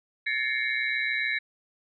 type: tone cluster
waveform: sine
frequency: 1717 / 1830 / 2131 / 2258 / 3922 Hz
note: A6 / A#6 / C7 / C#7 / B7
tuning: -43 / -32 / +31 / +31 / -13 cents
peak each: -31 / -34 / -30 / -31 / -36 dBFS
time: 0.26-1.39 s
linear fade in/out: 10 ms
effects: none